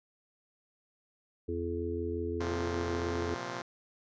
harmonic tone, 85.6 Hz, F2, 34 cents flat, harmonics 1 / 3 / 4 / 5, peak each -37 / -40 / -37 / -36 dBFS, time 1.48-3.35 s, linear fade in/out 10 ms
5% pulse chord, Bb suspended second, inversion none, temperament just, 116.54 / 131.11 / 174.81 Hz, Bb2 / C3 / F3, 0 / +4 / +2 cents, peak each -31 dBFS, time 2.4-3.62 s, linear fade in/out 5 ms
effects resampled to 16000 Hz

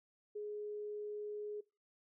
sine tone, 418.2 Hz, G#4, 12 cents sharp, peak -40 dBFS, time 0.35-1.61 s, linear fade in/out 10 ms, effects noise-tail reverb RT60 0.3 s tail -23 dB re dry

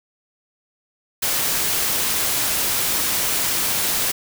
white noise, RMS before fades -21 dBFS, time 1.22-4.12 s, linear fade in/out 10 ms, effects none

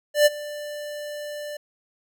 square tone with ADSR envelope, 591 Hz, D5, 11 cents sharp, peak -12 dBFS, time 0.14-1.57 s, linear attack 120 ms, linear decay 27 ms, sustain -20 dB, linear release 5 ms, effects none

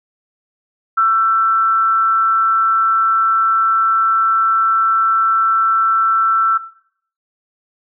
sine tone with amplitude modulation, 1335 Hz, E6, 22 cents sharp, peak -8 dBFS, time 0.97-6.58 s, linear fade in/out 10 ms, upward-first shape sine, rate 210 Hz, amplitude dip 45%, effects noise-tail reverb RT60 0.6 s tail -17 dB re dry

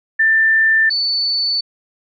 sine tone pair in turn, 1781 / 4488 Hz, A6 / C#8, +21 / +21 cents, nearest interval octave + major third, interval 1600 cents, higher second, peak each -10 / -15 dBFS, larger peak first, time 0.19-0.9 / 0.9-1.61 s, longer neither, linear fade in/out 10 ms, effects none

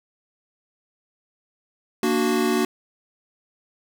square chord, Bb augmented, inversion none, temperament equal, 233.1 / 293.7 / 370 Hz, Bb3 / D4 / F#4, 0 / 0 / 0 cents, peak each -24 / -26 / -23 dBFS, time 2.03-2.65 s, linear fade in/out 2 ms, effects none

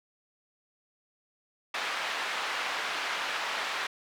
pink band-pass noise, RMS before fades -33 dBFS, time 1.74-3.87 s, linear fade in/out 5 ms, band 1000 to 3200 Hz, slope 12 dB/octave, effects none

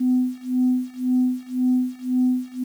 sine tone with tremolo, 252.7 Hz, B3, 40 cents sharp, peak -14 dBFS, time 0-2.64 s, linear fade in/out 10 ms, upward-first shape sine, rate 1.9 Hz, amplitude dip 95%, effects tanh soft clip ceiling -11 dBFS + 8-bit

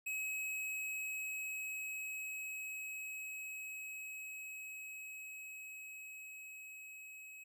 square tone with level ramp, 2557 Hz, D#7, 47 cents sharp, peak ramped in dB -38 to -51 dBFS, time 0.06-7.44 s, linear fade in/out 10 ms, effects none

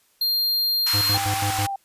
square tone, 4200 Hz, C8, 6 cents sharp, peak -20 dBFS, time 0.21-1.17 s, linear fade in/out 5 ms
pink high-pass noise, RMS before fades -28 dBFS, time 0.86-1.67 s, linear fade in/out 10 ms, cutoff 950 Hz, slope 48 dB/octave
square tone with tremolo, 102.2 Hz, G#2, 27 cents flat, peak -24 dBFS, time 0.93-1.67 s, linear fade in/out 20 ms, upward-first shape square, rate 6.1 Hz, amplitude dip 75%
sine tone with vibrato, 784 Hz, G5, in tune, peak -25 dBFS, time 1.14-1.76 s, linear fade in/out 5 ms, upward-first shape sine, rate 4.2 Hz, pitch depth 23 cents each way
effects white hiss -62 dBFS RMS until 1.84 s + resampled to 32000 Hz

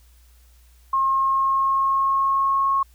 sine tone with pitch glide, 1074 to 1091.5 Hz, C6 to C#6, +45 to -27 cents, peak -17 dBFS, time 0.93-2.83 s, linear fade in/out 5 ms, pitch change +28 cents, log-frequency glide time 1.1-2.66 s, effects added 60 Hz sine -50 dBFS peak until 2.94 s + white hiss -60 dBFS RMS until 2.94 s

